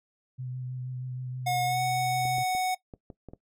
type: tone with vibrato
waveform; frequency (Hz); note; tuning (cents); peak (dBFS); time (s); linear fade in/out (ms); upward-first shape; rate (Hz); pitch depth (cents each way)
sine; 127.1; C3; -50; -33; 0.38-2.44; 20; sine; 6.3; 19
type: tone with pitch glide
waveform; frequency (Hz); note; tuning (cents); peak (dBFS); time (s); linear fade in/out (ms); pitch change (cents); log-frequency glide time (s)
square; 723 to 741.2; F#5 to F#5; -40 to +3; -26; 1.46-2.75; 10; +43; 1.66-1.79
type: clicks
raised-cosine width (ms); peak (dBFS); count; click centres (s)
2; -29; 7; 2.254 / 2.383 / 2.55 / 2.938 / 3.102 / 3.287 / 3.335
effects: noise-tail reverb RT60 0.1 s tail -18 dB re dry